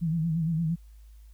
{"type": "tone with vibrato", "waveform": "sine", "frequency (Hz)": 163.2, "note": "E3", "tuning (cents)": -17, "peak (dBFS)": -24, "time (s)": [0.01, 0.76], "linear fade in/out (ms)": 20, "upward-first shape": "sine", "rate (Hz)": 8.7, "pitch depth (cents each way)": 80, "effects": ["added 53 Hz sine -47 dBFS peak until 1.33 s", "white hiss -68 dBFS RMS until 1.33 s"]}